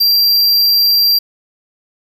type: tone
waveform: square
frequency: 4731 Hz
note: D8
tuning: 12 cents sharp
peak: -9 dBFS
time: 0-1.19 s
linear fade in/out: 10 ms
effects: 7-bit